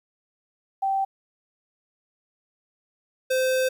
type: tone pair in turn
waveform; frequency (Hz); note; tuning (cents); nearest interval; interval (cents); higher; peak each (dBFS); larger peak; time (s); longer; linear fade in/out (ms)
sine / square; 778 / 517.5; G5 / C5; -13 / -19; perfect fifth; 706; first; -21; neither; 0.82-1.05 / 3.3-3.69; second; 10
effects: 10-bit